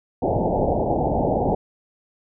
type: low-pass noise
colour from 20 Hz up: white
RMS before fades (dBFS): -21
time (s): 0.22-1.55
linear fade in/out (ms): 5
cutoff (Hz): 850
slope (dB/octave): 96
effects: none